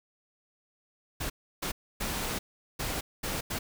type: noise bursts at uneven times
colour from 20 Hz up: pink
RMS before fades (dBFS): -33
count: 6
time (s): 1.2-1.3 / 1.62-1.72 / 2-2.39 / 2.79-3.01 / 3.23-3.41 / 3.5-3.59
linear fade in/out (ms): 10
effects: none